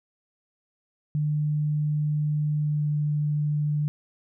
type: tone with pitch glide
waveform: sine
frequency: 150 to 148.88 Hz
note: D3 to D3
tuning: +37 to +24 cents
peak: -22 dBFS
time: 1.15-3.88 s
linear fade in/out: 0 ms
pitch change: -13 cents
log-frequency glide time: 2.61-2.86 s
effects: none